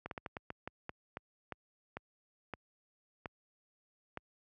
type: slowing click train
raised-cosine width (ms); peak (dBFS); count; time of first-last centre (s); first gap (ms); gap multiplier
0.5; -25; 14; 0.06-4.174; 52; 1.27
effects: high-pass 60 Hz 12 dB/octave